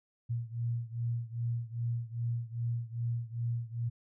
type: beating tone pair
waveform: sine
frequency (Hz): 116.8 / 119.3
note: A#2 / A#2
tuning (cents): +4 / +41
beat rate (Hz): 2.5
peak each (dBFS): -34 / -36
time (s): 0.29-3.9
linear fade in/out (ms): 20
effects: none